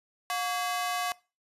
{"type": "ring-modulated tone", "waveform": "sawtooth", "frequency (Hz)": 925, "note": "A#5", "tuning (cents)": -14, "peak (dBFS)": -22, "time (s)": [0.3, 1.12], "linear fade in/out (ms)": 0, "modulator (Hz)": 208, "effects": ["noise-tail reverb RT60 0.3 s tail -21 dB re dry", "resampled to 32000 Hz"]}